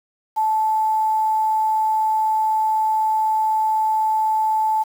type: tone with quantisation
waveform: sine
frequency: 872 Hz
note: A5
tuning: 16 cents flat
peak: -16 dBFS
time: 0.36-4.84 s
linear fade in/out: 20 ms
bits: 7
effects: none